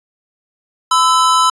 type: tone pair together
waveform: square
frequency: 1012.8 / 1315 Hz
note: B5 / E6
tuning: +43 / -5 cents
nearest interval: perfect fourth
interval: 452 cents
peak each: -13 dBFS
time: 0.91-1.5 s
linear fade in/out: 5 ms
effects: resampled to 24000 Hz